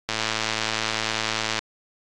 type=click train; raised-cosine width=0.2 ms; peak=-7 dBFS; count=166; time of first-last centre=0.09-1.59 s; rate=110 Hz; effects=AAC 32 kbps